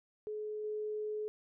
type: tone with level steps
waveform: sine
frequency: 425.6 Hz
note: G#4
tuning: 42 cents sharp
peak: -37 / -35 dBFS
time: 0.27-1.28 s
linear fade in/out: 0 ms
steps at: 0.64 s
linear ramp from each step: 2 ms
effects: none